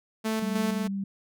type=tone with tremolo; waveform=sawtooth; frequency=220 Hz; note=A3; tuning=in tune; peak=-22 dBFS; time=0.24-0.88 s; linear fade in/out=20 ms; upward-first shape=square; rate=3.2 Hz; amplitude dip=40%
type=tone with vibrato; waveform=sine; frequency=196 Hz; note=G3; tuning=in tune; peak=-28 dBFS; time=0.42-1.04 s; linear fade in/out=5 ms; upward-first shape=sine; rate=6.1 Hz; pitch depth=10 cents each way
effects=none